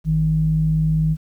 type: tone with low-pass filter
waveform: square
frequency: 52.2 Hz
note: G#1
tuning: 10 cents sharp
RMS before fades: -18 dBFS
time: 0.04-1.17 s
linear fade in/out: 50 ms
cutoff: 160 Hz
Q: 9.9
effects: 9-bit